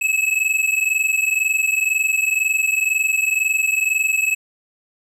square tone pair together, 2575 / 2597 Hz, E7 / E7, -41 / -26 cents, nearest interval unison, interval 15 cents, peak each -20 dBFS, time 0.01-4.35 s, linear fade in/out 10 ms, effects low-pass 12000 Hz 12 dB/octave

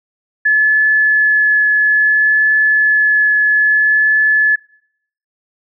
sine tone with vibrato, 1717 Hz, A6, 43 cents flat, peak -8 dBFS, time 0.45-4.56 s, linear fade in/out 10 ms, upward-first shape triangle, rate 0.6 Hz, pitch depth 10 cents each way, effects noise-tail reverb RT60 0.7 s tail -23 dB re dry

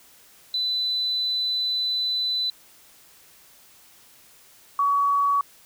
sine tone pair in turn, 4000 / 1129.9 Hz, B7 / C#6, +21 / +33 cents, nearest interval octave + minor seventh, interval 2188 cents, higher first, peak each -22 / -18 dBFS, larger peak second, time 0.54-2.5 / 4.79-5.41 s, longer first, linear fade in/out 2 ms, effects white hiss -53 dBFS RMS until 5.65 s

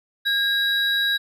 triangle tone pair together, 1628 / 3872 Hz, G#6 / B7, -35 / -35 cents, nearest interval octave + minor third, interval 1500 cents, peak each -20 dBFS, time 0.25-1.18 s, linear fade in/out 20 ms, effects none

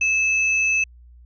sine tone pair together, 2606 / 6102 Hz, E7 / G8, -20 / -48 cents, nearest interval octave + minor third, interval 1472 cents, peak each -17 / -29 dBFS, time 0.01-0.84 s, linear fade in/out 5 ms, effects added 60 Hz sine -44 dBFS peak until 1.25 s

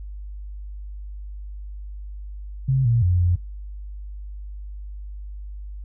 sine tone with pitch steps, 132.7 / 117.6 / 89.4 / 88.1 Hz, C3 / A#2 / F2 / F2, +25 / +16 / +41 / +16 cents, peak -16 dBFS, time 2.68-3.36 s, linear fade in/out 10 ms, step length 170 ms, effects noise-tail reverb RT60 0.2 s tail -19 dB re dry + added 50 Hz sine -32 dBFS peak until 5.84 s

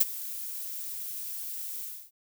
violet noise with ADSR envelope, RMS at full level -19 dBFS, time 0-2.11 s, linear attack 11 ms, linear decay 26 ms, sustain -18 dB, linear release 290 ms, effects none

